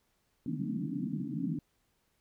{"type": "band-pass noise", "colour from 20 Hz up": "white", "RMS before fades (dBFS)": -35, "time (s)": [0.46, 1.59], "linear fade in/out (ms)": 2, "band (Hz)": [140, 300], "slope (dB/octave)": 96, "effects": ["pink hiss -75 dBFS RMS until 2.2 s"]}